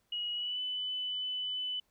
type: tone with pitch glide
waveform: sine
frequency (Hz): 2902 to 3001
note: F#7 to F#7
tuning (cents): -34 to +24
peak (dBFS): -33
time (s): 0.12-1.8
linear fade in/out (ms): 5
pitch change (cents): +58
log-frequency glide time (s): 0.33-0.61
effects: pink hiss -75 dBFS RMS until 1.9 s